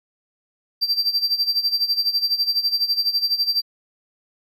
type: tone with tremolo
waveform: triangle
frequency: 4699 Hz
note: D8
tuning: in tune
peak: -14 dBFS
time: 0.81-3.62 s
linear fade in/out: 20 ms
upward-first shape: sine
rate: 12 Hz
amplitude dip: 80%
effects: none